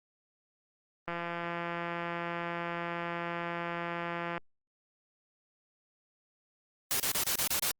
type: click train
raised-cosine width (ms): 0.5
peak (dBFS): -21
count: 565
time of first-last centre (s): 1.08-4.378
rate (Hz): 171
type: noise bursts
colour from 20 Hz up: white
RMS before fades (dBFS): -30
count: 7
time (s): 6.91-7.712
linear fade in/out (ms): 0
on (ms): 88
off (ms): 31
effects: Opus 24 kbps